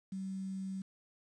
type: tone with quantisation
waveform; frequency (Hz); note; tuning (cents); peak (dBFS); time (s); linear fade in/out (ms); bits
sine; 191.3; G3; -42; -37; 0.12-0.82; 5; 10
effects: resampled to 22050 Hz